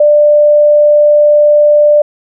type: tone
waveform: sine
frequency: 593 Hz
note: D5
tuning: 17 cents sharp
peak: -3 dBFS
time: 0-2.02 s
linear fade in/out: 5 ms
effects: none